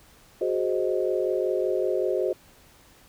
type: chord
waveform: sine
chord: Ab dominant seventh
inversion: third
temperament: equal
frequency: 370 / 415.3 / 523.3 / 622.3 Hz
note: Gb4 / Ab4 / C5 / Eb5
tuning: 0 / 0 / 0 / 0 cents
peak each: -26 / -29 / -28 / -30 dBFS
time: 0.41-2.33 s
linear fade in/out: 5 ms
effects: pink hiss -55 dBFS RMS until 3.08 s